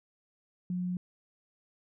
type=tone; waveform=sine; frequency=180 Hz; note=F#3; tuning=47 cents flat; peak=-30 dBFS; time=0.7-0.97 s; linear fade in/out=2 ms; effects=none